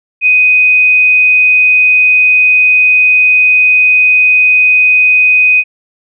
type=tone; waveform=sine; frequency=2500 Hz; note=D#7; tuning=8 cents sharp; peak=-4 dBFS; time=0.21-5.64 s; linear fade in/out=50 ms; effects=none